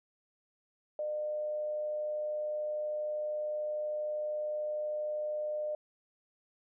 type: tone with amplitude modulation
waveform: sine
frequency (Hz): 604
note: D5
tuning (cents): +48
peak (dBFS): -31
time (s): 0.99-5.75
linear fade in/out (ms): 2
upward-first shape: sine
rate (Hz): 113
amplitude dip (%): 25
effects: none